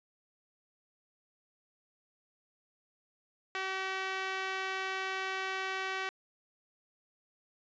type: tone with band-pass filter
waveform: sawtooth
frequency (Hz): 381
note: G4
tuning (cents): -49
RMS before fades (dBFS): -36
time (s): 3.55-6.09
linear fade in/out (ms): 0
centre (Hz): 2000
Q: 1.2
effects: resampled to 16000 Hz